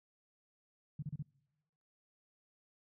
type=tone bursts; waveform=sine; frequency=147.4 Hz; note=D3; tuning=7 cents sharp; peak=-37 dBFS; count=4; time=0.99-1.226 s; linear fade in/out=5 ms; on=35 ms; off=32 ms; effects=noise-tail reverb RT60 1.0 s tail -25 dB re dry